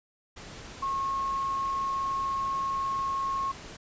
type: tone in noise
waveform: sine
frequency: 1087 Hz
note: C#6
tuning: 34 cents flat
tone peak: -27 dBFS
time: 0.82-3.52 s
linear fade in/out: 10 ms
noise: pink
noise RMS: -44 dBFS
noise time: 0.36-3.77 s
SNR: +14 dB
effects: resampled to 16000 Hz